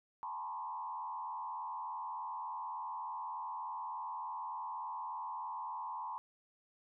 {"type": "tone with frequency modulation", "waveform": "sine", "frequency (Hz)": 966, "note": "B5", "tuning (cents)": -39, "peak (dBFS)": -39, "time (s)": [0.23, 6.18], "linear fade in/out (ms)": 0, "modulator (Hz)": 83.4, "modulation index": 1.3, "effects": []}